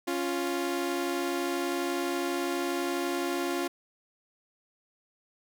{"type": "tone pair together", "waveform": "sawtooth", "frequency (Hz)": [277.2, 349.3], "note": ["C#4", "F4"], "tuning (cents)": [0, 0], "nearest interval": "major third", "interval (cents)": 400, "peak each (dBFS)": [-29, -26], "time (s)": [0.07, 3.68], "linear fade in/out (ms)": 10, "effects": []}